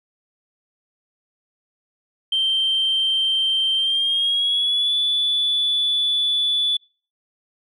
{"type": "tone with pitch glide", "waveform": "sine", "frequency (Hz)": [3136, 3460], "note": ["G7", "A7"], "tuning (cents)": [0, -30], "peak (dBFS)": -16, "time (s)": [2.32, 6.77], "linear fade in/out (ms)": 5, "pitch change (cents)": 170, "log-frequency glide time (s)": [3.76, 4.95], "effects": ["noise-tail reverb RT60 0.4 s tail -26 dB re dry", "tanh soft clip ceiling -13 dBFS"]}